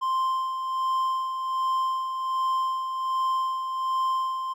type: tone with tremolo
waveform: triangle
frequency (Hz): 1046.5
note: C6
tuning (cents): 0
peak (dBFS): -20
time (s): 0.01-4.54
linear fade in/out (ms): 20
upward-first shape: sine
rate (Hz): 1.3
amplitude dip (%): 50
effects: none